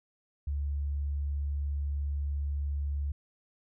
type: tone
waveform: sine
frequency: 71.5 Hz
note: D2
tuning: 46 cents flat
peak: -29 dBFS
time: 0.47-3.12 s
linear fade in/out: 5 ms
effects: none